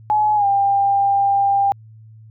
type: tone with pitch glide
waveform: sine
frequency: 848 to 795.8 Hz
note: G#5 to G5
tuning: +36 to +26 cents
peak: -13 dBFS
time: 0.1-1.72 s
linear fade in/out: 0 ms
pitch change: -110 cents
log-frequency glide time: 0.35-0.46 s
effects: added 110 Hz sine -40 dBFS peak until 2.3 s